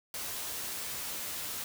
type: noise with comb filter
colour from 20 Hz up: white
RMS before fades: -38 dBFS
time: 0.14-1.64 s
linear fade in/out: 2 ms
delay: 13 ms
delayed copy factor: +0.55
effects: none